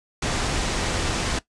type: low-pass noise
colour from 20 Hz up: pink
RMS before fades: -25 dBFS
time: 0.22-1.39 s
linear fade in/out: 5 ms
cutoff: 8400 Hz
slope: 24 dB/octave
effects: noise-tail reverb RT60 0.1 s tail -17 dB re dry + resampled to 24000 Hz